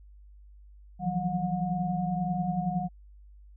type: tone cluster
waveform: sine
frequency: 163.8 / 175 / 185.7 / 723 Hz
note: E3 / F3 / F#3 / F#5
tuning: -11 / +4 / +7 / -40 cents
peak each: -33 / -34 / -31 / -32 dBFS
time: 0.99-2.89 s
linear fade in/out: 50 ms
effects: added 50 Hz sine -49 dBFS peak until 3.56 s